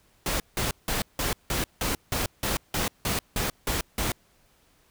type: noise bursts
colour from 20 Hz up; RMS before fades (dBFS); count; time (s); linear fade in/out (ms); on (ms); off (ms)
pink; -27; 13; 0.26-4.12; 2; 140; 170
effects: pink hiss -63 dBFS RMS until 4.9 s